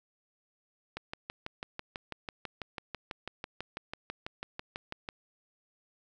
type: click train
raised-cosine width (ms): 0.3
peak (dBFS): -21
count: 26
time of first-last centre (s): 0.97-5.089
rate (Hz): 6.07
effects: none